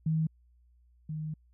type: tone pair in turn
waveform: sine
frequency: 158.8 / 154.9 Hz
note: D#3 / D#3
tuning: +36 / -7 cents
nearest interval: unison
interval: 43 cents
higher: first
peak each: -25 / -33 dBFS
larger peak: first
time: 0.06-0.27 / 1.09-1.34 s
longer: second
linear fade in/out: 5 ms
effects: added 60 Hz sine -60 dBFS peak until 1.53 s